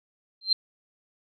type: tone with exponential growth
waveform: sine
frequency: 4148 Hz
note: C8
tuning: 16 cents flat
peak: -15 dBFS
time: 0.41-0.53 s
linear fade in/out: 5 ms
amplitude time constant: 25 ms
effects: none